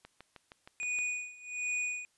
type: click train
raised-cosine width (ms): 0.3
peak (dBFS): -32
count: 7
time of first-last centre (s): 0.05-0.988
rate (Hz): 6.4
type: tone with tremolo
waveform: square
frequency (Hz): 2468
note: D#7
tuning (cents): -15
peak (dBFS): -31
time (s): 0.8-2.05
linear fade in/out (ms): 0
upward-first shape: sine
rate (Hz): 1.3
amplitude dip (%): 90
effects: white hiss -72 dBFS RMS until 2.17 s + resampled to 24000 Hz